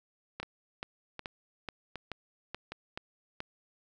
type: two click trains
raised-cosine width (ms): 0.3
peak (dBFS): -21 / -23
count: 8 / 4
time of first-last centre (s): 0.4-3.404 / 0.43-2.72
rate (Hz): 2.33 / 1.31
effects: none